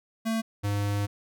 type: tone pair in turn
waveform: square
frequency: 224.4 / 101.94 Hz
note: A3 / G#2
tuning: +34 / -32 cents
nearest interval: octave + major second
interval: 1366 cents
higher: first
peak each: -26 dBFS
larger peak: neither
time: 0.25-0.42 / 0.63-1.07 s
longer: second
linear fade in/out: 20 ms
effects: none